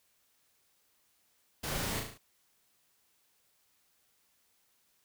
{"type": "noise with echo", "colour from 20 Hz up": "pink", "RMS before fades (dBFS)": -37, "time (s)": [1.63, 2], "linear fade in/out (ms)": 10, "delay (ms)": 36, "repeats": 5, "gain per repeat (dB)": -4, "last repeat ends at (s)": 2.18, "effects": ["white hiss -72 dBFS RMS until 5.04 s"]}